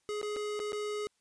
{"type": "tone with dropouts", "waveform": "square", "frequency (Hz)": 418.9, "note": "G#4", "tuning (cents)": 15, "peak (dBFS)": -34, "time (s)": [0.09, 1.07], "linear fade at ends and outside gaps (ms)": 0, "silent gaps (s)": [[0.215, 0.229], [0.362, 0.366], [0.593, 0.6], [0.721, 0.73]], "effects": ["white hiss -75 dBFS RMS until 1.2 s", "resampled to 22050 Hz"]}